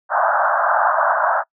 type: band-pass noise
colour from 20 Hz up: pink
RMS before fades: -17 dBFS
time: 0.09-1.44 s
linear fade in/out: 50 ms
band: 600 to 1600 Hz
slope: 96 dB/octave
effects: noise-tail reverb RT60 0.1 s tail -25 dB re dry